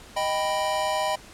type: chord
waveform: square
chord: Eb augmented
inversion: none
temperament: equal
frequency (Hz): 622.3 / 784 / 987.8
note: Eb5 / G5 / B5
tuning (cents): 0 / 0 / 0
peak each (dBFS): -28 / -29 / -29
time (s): 0.16-1.16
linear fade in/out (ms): 10
effects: pink hiss -47 dBFS RMS until 1.33 s + low-pass 10000 Hz 12 dB/octave